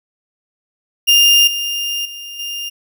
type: tone with level steps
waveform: 35% pulse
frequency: 2808 Hz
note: F7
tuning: 9 cents sharp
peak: -6 / -17 / -27 / -21 dBFS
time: 1.07-2.7 s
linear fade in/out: 20 ms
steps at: 1.47 / 2.05 / 2.39 s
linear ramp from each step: 5 ms
effects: none